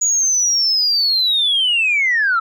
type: linear sweep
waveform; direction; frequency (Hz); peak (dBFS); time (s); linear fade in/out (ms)
sine; down; 6850 to 1292; -12; 0.01-2.4; 10
effects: tanh soft clip ceiling -9 dBFS